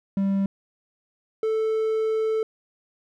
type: tone pair in turn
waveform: triangle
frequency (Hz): 196 / 440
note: G3 / A4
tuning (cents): 0 / 0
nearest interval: octave + major second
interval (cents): 1400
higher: second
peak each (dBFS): -18 / -19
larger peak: first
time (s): 0.17-0.46 / 1.43-2.43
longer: second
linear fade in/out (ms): 2
effects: none